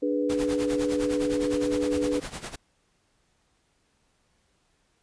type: chord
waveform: sine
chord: G# diminished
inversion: second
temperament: equal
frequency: 293.7 / 415.3 / 493.9 Hz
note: D4 / G#4 / B4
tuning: 0 / 0 / 0 cents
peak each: -26 / -31 / -27 dBFS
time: 0.02-2.2 s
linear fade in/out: 10 ms
type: noise with tremolo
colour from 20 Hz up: pink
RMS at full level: -34 dBFS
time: 0.29-2.56 s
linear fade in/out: 10 ms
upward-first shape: sine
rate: 9.8 Hz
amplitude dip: 80%
effects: pink hiss -69 dBFS RMS until 5.02 s + resampled to 22050 Hz